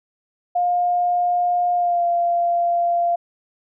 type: tone with pitch glide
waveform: sine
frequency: 709 to 691.6 Hz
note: F5 to F5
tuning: +26 to -17 cents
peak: -16 dBFS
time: 0.55-3.16 s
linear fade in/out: 10 ms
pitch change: -43 cents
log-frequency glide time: 1.74-2.05 s
effects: none